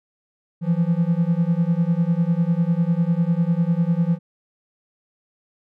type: beating tone pair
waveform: triangle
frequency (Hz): 164.81 / 174.81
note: E3 / F3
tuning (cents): 0 / +2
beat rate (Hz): 10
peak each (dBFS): -18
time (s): 0.61-4.19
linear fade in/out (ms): 50
effects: none